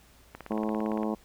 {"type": "click train", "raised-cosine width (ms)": 0.5, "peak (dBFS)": -25, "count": 13, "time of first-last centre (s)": [0.35, 1.032], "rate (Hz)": 17.6}
{"type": "harmonic tone", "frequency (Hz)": 108.2, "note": "A2", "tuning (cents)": -29, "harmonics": [2, 3, 4, 5, 6, 7, 8, 9, 10], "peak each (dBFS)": [-30, -34, -36, -38, -40, -41, -42, -43, -44], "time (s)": [0.5, 1.15], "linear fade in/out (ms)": 10}
{"effects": ["added 60 Hz sine -59 dBFS peak until 1.24 s", "pink hiss -59 dBFS RMS until 1.24 s"]}